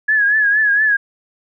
sine tone with vibrato, 1687 Hz, G#6, 27 cents sharp, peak -11 dBFS, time 0.08-0.97 s, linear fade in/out 10 ms, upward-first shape triangle, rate 4.3 Hz, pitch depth 81 cents each way, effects none

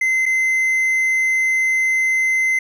triangle tone with dropouts, 2062 Hz, C7, 26 cents flat, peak -13 dBFS, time 0.01-2.59 s, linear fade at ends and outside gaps 5 ms, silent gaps 0.257-0.261 s, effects none

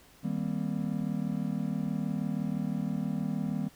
triangle chord, C minor seventh, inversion first, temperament just, 156.98 / 196.22 / 235.5 / 261.6 Hz, Eb3 / G3 / Bb3 / C4, +16 / +2 / +18 / 0 cents, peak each -33 / -31 / -33 / -36 dBFS, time 0.23-3.69 s, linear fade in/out 20 ms, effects pink hiss -58 dBFS RMS until 3.75 s

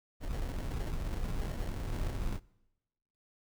brown noise with sample-and-hold, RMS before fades -35 dBFS, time 0.2-2.4 s, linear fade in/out 50 ms, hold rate 1225 Hz, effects noise-tail reverb RT60 1.0 s tail -24 dB re dry

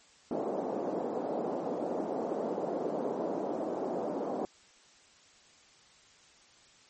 white band-pass noise, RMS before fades -34 dBFS, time 0.31-4.45 s, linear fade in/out 0 ms, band 220 to 670 Hz, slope 24 dB/octave, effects white hiss -60 dBFS RMS until 6.89 s + MP3 32 kbps

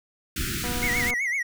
pink band-stop noise, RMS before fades -29 dBFS, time 0.36-1.11 s, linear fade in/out 5 ms, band 390 to 1300 Hz, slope 96 dB/octave
click train, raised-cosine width 1 ms, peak -23 dBFS, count 122, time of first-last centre 0.64-1.138 s, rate 243 Hz
triangle tone with vibrato, 2056 Hz, C7, 31 cents flat, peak -22 dBFS, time 0.82-1.43 s, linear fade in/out 10 ms, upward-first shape sine, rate 7.9 Hz, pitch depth 140 cents each way
effects none

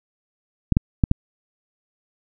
clicks, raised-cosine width 5 ms, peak -3 dBFS, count 4, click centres 0.723 / 0.769 / 1.038 / 1.114 s, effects none

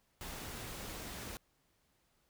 pink noise, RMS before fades -45 dBFS, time 0.21-1.37 s, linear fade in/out 0 ms, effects pink hiss -75 dBFS RMS until 2.29 s

